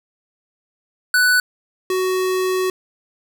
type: tone pair in turn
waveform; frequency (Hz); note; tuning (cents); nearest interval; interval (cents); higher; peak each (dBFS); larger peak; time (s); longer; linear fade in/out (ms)
square; 1489 / 372.2; F#6 / F#4; +11 / +10; 2 octaves; 2401; first; -13 / -18; first; 1.14-1.4 / 1.9-2.7; second; 2
effects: none